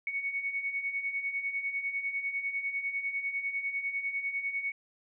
sine beating tone pair, 2217 / 2227 Hz, C#7 / C#7, 0 / +7 cents, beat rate 10 Hz, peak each -38 / -32 dBFS, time 0.07-4.72 s, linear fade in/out 2 ms, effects none

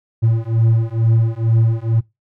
triangle beating tone pair, 112.4 / 114.6 Hz, A2 / A#2, +37 / -29 cents, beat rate 2.2 Hz, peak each -14 dBFS, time 0.22-2.01 s, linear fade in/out 20 ms, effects noise-tail reverb RT60 0.2 s tail -21 dB re dry

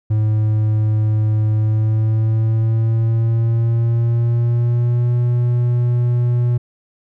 triangle tone with pitch glide, 107.9 to 121.11 Hz, A2 to B2, -33 to -33 cents, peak -11 dBFS, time 0.1-6.58 s, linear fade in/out 10 ms, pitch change +200 cents, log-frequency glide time 1.53-5.13 s, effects none

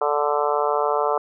harmonic tone, 146.83 Hz, D3, in tune, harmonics 3 / 4 / 5 / 6 / 7 / 8 / 9, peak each -24 / -25 / -26 / -27 / -27 / -28 / -29 dBFS, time 0.01-1.18 s, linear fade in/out 5 ms, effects none

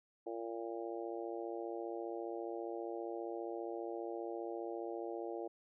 harmonic tone, 114.9 Hz, A#2, 25 cents flat, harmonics 3 / 4 / 5 / 6 / 7, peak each -43 / -45 / -47 / -49 / -50 dBFS, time 0.26-5.48 s, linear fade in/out 10 ms, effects none

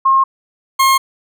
sine / 40% pulse tone pair in turn, 1072 / 1072 Hz, C6 / C6, +42 / +42 cents, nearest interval unison, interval 0 cents, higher neither, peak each -8 dBFS, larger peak neither, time 0.05-0.24 / 0.79-0.98 s, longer neither, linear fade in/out 10 ms, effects none

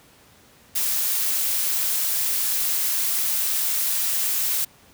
blue noise, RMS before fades -23 dBFS, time 0.75-4.65 s, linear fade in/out 10 ms, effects pink hiss -53 dBFS RMS until 4.93 s + high-pass 60 Hz 12 dB/octave

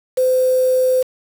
sine tone with quantisation, 512 Hz, C5, 38 cents flat, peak -12 dBFS, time 0.17-1.03 s, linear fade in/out 10 ms, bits 5, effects none

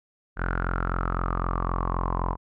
sawtooth tone with low-pass filter sweep, 43.89 Hz, F1, 9 cents sharp, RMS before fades -27 dBFS, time 0.36-2.37 s, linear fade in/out 50 ms, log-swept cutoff 1500 to 1000 Hz, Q 9.3, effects none

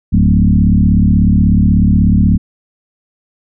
sine tone with frequency modulation, 137.3 Hz, C#3, 16 cents flat, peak -6 dBFS, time 0.12-2.38 s, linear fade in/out 20 ms, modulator 36.4 Hz, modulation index 2.7, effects none

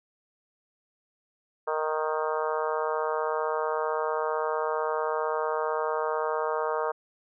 harmonic tone with a mistuned harmonic, 155.56 Hz, D#3, in tune, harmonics 3 / 4 / 5 / 6 / 7 / 8 / 9 / 10, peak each -30 / -32 / -37 / -33 / -35 / -35 / -42 / -42 dBFS, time 1.67-6.92 s, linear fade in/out 10 ms, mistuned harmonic 10, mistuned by +21 cents, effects none

